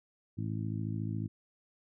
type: harmonic tone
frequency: 54 Hz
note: A1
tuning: 32 cents flat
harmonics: 2 / 3 / 4 / 5 / 6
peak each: -35 / -39 / -41 / -43 / -45 dBFS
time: 0.37-1.28 s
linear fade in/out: 20 ms
effects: none